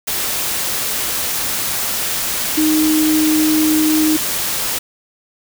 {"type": "tone in noise", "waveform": "sine", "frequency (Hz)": 310.1, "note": "D#4", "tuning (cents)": -6, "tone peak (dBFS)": -12, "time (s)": [2.57, 4.17], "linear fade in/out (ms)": 10, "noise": "white", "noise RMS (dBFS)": -20, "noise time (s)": [0.07, 4.79], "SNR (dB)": 5, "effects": []}